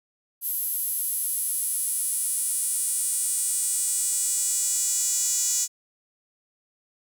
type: tone with high-pass filter sweep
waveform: sawtooth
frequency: 488 Hz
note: B4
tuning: 21 cents flat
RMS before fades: -26 dBFS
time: 0.41-5.68 s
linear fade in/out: 50 ms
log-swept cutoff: 12000 to 6900 Hz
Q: 4.4
effects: none